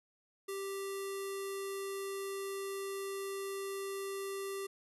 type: tone with low-pass filter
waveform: square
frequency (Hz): 392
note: G4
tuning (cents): 0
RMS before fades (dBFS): -40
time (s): 0.48-4.67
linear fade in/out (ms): 10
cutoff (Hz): 11000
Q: 3
effects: none